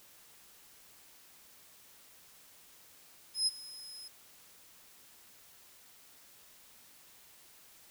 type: tone with ADSR envelope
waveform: 35% pulse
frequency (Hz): 5110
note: D#8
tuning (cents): +45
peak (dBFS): -23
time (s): 3.34-4.08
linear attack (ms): 130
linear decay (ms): 27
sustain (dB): -20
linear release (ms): 4
effects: white hiss -59 dBFS RMS until 7.9 s

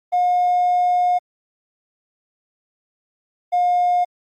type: tone pair in turn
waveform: triangle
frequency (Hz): 717 / 713.2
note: F5 / F5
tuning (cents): +45 / +36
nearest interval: unison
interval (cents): 9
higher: first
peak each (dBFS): -11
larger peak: neither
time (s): 0.12-1.19 / 3.52-4.05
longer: first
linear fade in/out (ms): 20
effects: tanh soft clip ceiling -11 dBFS + Opus 32 kbps

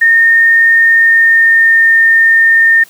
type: tone with pitch glide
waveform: sine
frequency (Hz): 1831 to 1819.4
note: A#6 to A#6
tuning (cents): -32 to -43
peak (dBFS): -4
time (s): 0.01-2.84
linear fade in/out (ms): 10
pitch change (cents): -11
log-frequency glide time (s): 0.72-1.89
effects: white hiss -41 dBFS RMS until 2.89 s

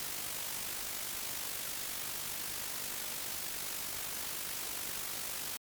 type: noise with amplitude modulation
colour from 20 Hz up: white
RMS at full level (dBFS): -37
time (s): 0-5.57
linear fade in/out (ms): 0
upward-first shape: sine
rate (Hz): 49.7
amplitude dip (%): 45
effects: MP3 96 kbps

